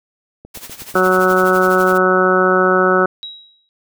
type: click train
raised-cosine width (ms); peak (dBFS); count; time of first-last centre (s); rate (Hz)
2; -23; 13; 0.45-1.93; 8.11
type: noise with tremolo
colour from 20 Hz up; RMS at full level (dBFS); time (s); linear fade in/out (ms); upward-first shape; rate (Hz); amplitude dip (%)
white; -31; 0.54-1.98; 10; sine; 12; 75
type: harmonic tone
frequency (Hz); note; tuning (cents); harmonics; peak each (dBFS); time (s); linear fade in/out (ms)
185.2; F#3; +2; 1 / 2 / 3 / 4 / 5 / 6 / 7 / 8; -21 / -15 / -18 / -23 / -27 / -25 / -16 / -18; 0.95-3.06; 5
type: tone with exponential decay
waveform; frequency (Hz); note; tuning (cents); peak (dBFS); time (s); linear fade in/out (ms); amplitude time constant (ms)
sine; 3849; B7; -45; -24; 3.23-3.69; 0; 100
effects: none